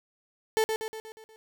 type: tone with echo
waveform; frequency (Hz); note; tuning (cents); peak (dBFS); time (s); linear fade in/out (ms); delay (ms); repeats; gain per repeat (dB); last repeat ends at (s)
35% pulse; 440; A4; 0; -20; 0.57-0.64; 0; 120; 6; -5; 1.36
effects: none